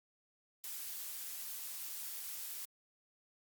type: noise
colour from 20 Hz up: blue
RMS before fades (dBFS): -44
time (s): 0.64-2.65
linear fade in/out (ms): 0
effects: Opus 48 kbps